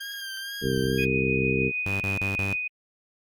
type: tone with vibrato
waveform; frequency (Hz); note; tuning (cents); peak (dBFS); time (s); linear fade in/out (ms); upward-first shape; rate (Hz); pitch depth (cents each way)
20% pulse; 1600; G6; +35; -28; 0-1.05; 10; sine; 2.2; 37
type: harmonic tone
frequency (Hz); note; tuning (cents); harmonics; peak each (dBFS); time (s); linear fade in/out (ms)
65.41; C2; 0; 1 / 2 / 3 / 4 / 5 / 6 / 7; -36 / -29 / -30 / -31 / -34 / -28 / -30; 0.61-1.72; 50
type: tone with tremolo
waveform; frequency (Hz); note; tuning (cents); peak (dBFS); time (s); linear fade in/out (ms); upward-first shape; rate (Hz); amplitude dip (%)
sine; 2489; D#7; 0; -25; 0.98-2.68; 10; sine; 6.5; 30
type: tone bursts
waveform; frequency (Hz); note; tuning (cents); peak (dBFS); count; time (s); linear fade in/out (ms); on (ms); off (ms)
sawtooth; 98.2; G2; +4; -24; 4; 1.86-2.528; 0; 140; 36
effects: Opus 24 kbps